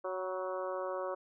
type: harmonic tone with a mistuned harmonic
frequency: 185.5 Hz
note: F#3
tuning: 5 cents sharp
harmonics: 2 / 3 / 4 / 5 / 6 / 7 / 8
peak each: -41 / -37 / -47 / -45 / -43 / -47 / -52 dBFS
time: 0.04-1.15 s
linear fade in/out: 10 ms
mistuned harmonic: 5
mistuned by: +41 cents
effects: none